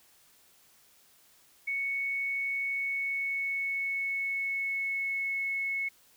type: tone with pitch glide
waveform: sine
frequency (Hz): 2217 to 2195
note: C#7 to C#7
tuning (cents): 0 to -18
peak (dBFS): -29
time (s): 1.67-5.89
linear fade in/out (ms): 10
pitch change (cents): -18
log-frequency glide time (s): 2.68-5.41
effects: white hiss -62 dBFS RMS until 6.16 s